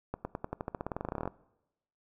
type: accelerating click train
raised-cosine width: 1 ms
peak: -20 dBFS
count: 22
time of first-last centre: 0.14-1.276 s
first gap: 110 ms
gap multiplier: 0.92
effects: noise-tail reverb RT60 0.9 s tail -21 dB re dry